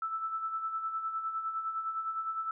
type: tone with tremolo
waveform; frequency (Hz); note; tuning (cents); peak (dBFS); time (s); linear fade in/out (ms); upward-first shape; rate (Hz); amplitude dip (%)
sine; 1318.5; E6; 0; -30; 0.02-2.51; 2; sine; 9.8; 55
effects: none